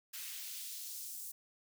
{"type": "noise with high-pass filter sweep", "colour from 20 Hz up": "white", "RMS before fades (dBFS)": -45, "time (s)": [0.13, 1.32], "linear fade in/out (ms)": 10, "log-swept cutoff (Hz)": [1900, 8000], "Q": 1, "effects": []}